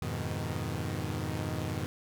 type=chord; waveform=sawtooth; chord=F half-diminished seventh; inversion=none; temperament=equal with one note detuned; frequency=87.31 / 103.83 / 124.26 / 155.56 Hz; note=F2 / Ab2 / Cb3 / Eb3; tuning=0 / 0 / +11 / 0 cents; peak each=-34 dBFS; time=0.02-1.86 s; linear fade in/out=0 ms; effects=none